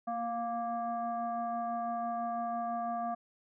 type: tone with frequency modulation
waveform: sine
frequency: 702 Hz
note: F5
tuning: 9 cents sharp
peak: -32 dBFS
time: 0.07-3.15 s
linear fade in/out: 10 ms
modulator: 470 Hz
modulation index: 0.79
effects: none